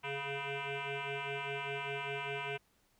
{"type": "tone with frequency modulation", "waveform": "sine", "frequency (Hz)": 974, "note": "B5", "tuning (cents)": -24, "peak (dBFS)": -35, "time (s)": [0.03, 2.58], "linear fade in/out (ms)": 20, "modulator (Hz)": 279, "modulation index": 6.7, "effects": ["tanh soft clip ceiling -32 dBFS", "pink hiss -72 dBFS RMS until 2.99 s"]}